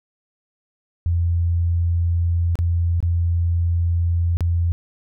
sine tone with dropouts, 85.4 Hz, F2, 38 cents flat, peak -16 dBFS, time 1.06-4.72 s, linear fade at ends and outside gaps 0 ms, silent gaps 2.555-2.589 / 3.004-3.027 / 4.37-4.407 s, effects none

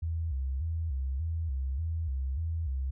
sine tone with vibrato, 73.8 Hz, D2, 9 cents sharp, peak -29 dBFS, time 0.02-2.91 s, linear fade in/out 10 ms, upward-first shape square, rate 1.7 Hz, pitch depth 180 cents each way, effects none

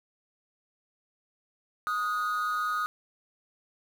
triangle tone pair together, 1244.5 / 1449.8 Hz, D#6 / F#6, 0 / -36 cents, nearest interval minor third, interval 264 cents, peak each -25 / -30 dBFS, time 1.87-2.86 s, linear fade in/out 0 ms, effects tanh soft clip ceiling -22 dBFS + 8-bit

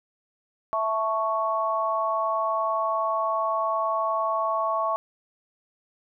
sine chord, A major, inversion second, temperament equal, 659.3 / 880 / 1108.7 Hz, E5 / A5 / C#6, 0 / 0 / 0 cents, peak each -27 / -31 / -25 dBFS, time 0.73-4.96 s, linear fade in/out 0 ms, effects none

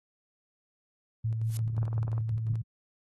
sine tone with tremolo, 111.9 Hz, A2, 30 cents sharp, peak -26 dBFS, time 1.24-2.62 s, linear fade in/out 10 ms, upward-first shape square, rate 5.7 Hz, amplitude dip 30%
blue noise with exponential growth, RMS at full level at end -37 dBFS, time 1.42-1.57 s, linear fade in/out 0 ms, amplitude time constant 32 ms
click train, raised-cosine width 1 ms, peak -29 dBFS, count 9, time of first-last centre 1.78-2.18 s, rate 20 Hz
effects AAC 32 kbps

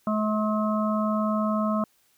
harmonic tone, 214.1 Hz, A3, 47 cents flat, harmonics 1 / 3 / 5 / 6, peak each -24 / -29 / -31 / -32 dBFS, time 0.07-1.84 s, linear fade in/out 2 ms, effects white hiss -65 dBFS RMS until 2.17 s

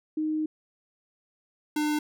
sine / square tone pair in turn, 310 / 300.7 Hz, D#4 / D4, -6 / +41 cents, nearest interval minor second, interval 53 cents, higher first, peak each -25 dBFS, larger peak neither, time 0.17-0.46 / 1.76-1.99 s, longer first, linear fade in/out 5 ms, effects none

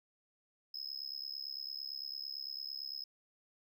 triangle tone with amplitude modulation, 5130 Hz, E8, 48 cents flat, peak -35 dBFS, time 0.74-3.04 s, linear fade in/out 5 ms, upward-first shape sine, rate 68.9 Hz, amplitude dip 100%, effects none

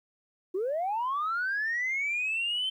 sine linear sweep, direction up, 348.9 to 3106 Hz, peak -26 dBFS, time 0.54-2.7 s, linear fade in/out 10 ms, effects tanh soft clip ceiling -24 dBFS + 11-bit

